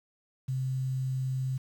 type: tone with quantisation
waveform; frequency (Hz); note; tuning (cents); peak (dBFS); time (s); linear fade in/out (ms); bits
sine; 130.81; C3; 0; -28; 0.48-1.58; 10; 9
effects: none